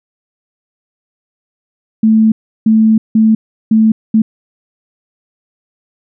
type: tone bursts at uneven times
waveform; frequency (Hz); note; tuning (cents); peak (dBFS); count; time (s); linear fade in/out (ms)
sine; 220; A3; 0; -5; 5; 2.03-2.32 / 2.66-2.98 / 3.15-3.35 / 3.71-3.92 / 4.14-4.22; 5
effects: none